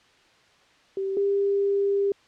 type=tone pair in turn; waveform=sine; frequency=388 / 398.9 Hz; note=G4 / G4; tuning=-18 / +30 cents; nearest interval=unison; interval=48 cents; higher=second; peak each=-25 / -20 dBFS; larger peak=second; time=0.97-1.17 / 1.17-2.12 s; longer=second; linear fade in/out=2 ms; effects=white hiss -58 dBFS RMS until 2.27 s + low-pass 4000 Hz 12 dB/octave